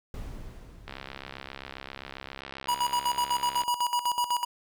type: noise with exponential decay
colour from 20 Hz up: brown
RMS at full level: -36 dBFS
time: 0.14-2.4 s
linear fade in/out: 1 ms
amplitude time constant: 490 ms
type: click train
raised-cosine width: 0.3 ms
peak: -22 dBFS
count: 187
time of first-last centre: 0.88-3.636 s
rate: 67.5 Hz
type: tone with tremolo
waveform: square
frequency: 969 Hz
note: B5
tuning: 33 cents flat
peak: -24 dBFS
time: 2.68-4.45 s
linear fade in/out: 10 ms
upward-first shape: square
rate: 8 Hz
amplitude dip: 75%
effects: none